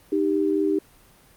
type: tone pair together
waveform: sine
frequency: 308.8 / 393.4 Hz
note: D#4 / G4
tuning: -13 / +6 cents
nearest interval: major third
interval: 419 cents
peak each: -22 dBFS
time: 0.12-0.79 s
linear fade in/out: 5 ms
effects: pink hiss -54 dBFS RMS until 1.36 s + Opus 32 kbps